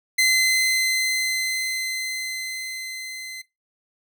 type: tone with level ramp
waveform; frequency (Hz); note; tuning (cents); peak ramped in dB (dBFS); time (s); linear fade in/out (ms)
sawtooth; 2057; C7; -30; -12 to -30; 0.18-3.42; 10
effects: noise-tail reverb RT60 0.2 s tail -19 dB re dry